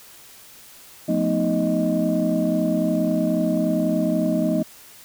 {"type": "tone cluster", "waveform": "sine", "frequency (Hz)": [176.8, 220.5, 251, 313.5, 622], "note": ["F3", "A3", "B3", "D#4", "D#5"], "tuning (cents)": [22, 4, 28, 13, -1], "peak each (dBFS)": -24, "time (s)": [1.08, 4.63], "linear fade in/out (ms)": 10, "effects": ["tanh soft clip ceiling -10 dBFS", "white hiss -46 dBFS RMS until 5.04 s"]}